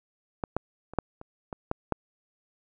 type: clicks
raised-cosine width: 1 ms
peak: -15 / -12 / -28 / -8 / -28 / -21 / -13 / -11 dBFS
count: 8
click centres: 0.438 / 0.566 / 0.936 / 0.987 / 1.214 / 1.528 / 1.714 / 1.923 s
effects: none